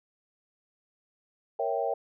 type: chord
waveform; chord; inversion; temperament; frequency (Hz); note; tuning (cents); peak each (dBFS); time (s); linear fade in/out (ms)
sine; A# diminished seventh; none; equal; 466.2 / 554.4 / 659.3 / 784; A#4 / C#5 / E5 / G5; 0 / 0 / 0 / 0; -32; 1.59-1.94; 5
effects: none